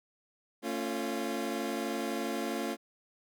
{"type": "chord", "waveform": "25% pulse", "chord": "A augmented", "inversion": "none", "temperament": "equal with one note detuned", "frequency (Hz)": [225.1, 277.2, 349.2], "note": ["A3", "C#4", "E#4"], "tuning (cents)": [40, 0, 0], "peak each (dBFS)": -33, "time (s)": [0.62, 2.77], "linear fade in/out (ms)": 50, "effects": []}